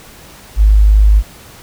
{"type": "tone", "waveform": "sine", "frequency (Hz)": 51.91, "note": "G#1", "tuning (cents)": 0, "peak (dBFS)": -4, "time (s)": [0.56, 1.23], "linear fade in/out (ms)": 50, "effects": ["pink hiss -38 dBFS RMS until 1.62 s"]}